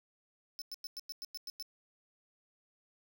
45% pulse tone bursts, 5270 Hz, E8, 1 cent flat, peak -40 dBFS, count 9, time 0.59-1.625 s, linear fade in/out 0 ms, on 27 ms, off 99 ms, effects none

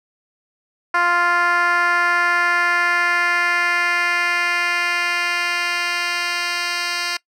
10% pulse tone with band-pass filter sweep, 349.2 Hz, F4, in tune, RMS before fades -19 dBFS, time 0.94-7.17 s, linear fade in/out 5 ms, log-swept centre 1300 to 3700 Hz, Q 1.7, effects noise-tail reverb RT60 0.1 s tail -22 dB re dry

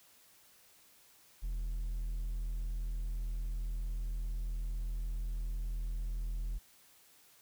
triangle tone with hard clipping, 41.2 Hz, E1, in tune, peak -35 dBFS, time 1.42-6.59 s, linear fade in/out 20 ms, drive 6 dB, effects white hiss -63 dBFS RMS until 7.41 s

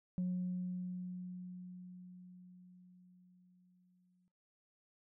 sine tone with exponential decay, 181 Hz, F#3, 38 cents flat, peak -31 dBFS, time 0.18-4.28 s, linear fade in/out 0 ms, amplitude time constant 890 ms, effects noise-tail reverb RT60 1.0 s tail -26 dB re dry + tanh soft clip ceiling -31 dBFS

